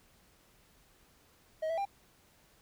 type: tone with pitch steps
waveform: triangle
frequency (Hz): 632 / 657 / 795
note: D#5 / E5 / G5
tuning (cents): +27 / -6 / +24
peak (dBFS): -29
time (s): 1.62-1.854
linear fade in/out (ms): 10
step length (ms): 78
effects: pink hiss -65 dBFS RMS until 2.61 s